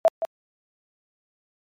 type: tone with echo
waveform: sine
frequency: 657 Hz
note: E5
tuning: 6 cents flat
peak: -11 dBFS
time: 0.05-0.08 s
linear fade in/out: 0 ms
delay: 170 ms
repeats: 1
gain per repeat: -10 dB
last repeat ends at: 0.25 s
effects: high-pass 400 Hz 12 dB/octave + MP3 64 kbps